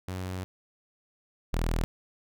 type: tone pair in turn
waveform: sawtooth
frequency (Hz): 92.5 / 40.67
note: F#2 / E1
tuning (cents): 0 / -23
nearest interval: octave + major second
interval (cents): 1423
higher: first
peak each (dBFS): -29 / -22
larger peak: second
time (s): 0.08-0.44 / 1.53-1.84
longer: first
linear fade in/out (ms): 0
effects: none